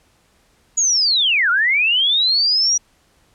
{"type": "linear two-way sweep", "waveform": "sine", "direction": "down then up", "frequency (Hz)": [6880, 1362, 5850], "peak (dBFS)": -13, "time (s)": [0.77, 2.78], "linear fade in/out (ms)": 10, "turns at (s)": 1.5, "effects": ["pink hiss -58 dBFS RMS until 3.34 s", "low-pass 11000 Hz 12 dB/octave"]}